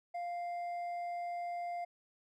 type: tone with hard clipping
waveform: sine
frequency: 698.5 Hz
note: F5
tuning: in tune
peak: -38 dBFS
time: 0.14-1.85 s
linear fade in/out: 10 ms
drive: 4 dB
effects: none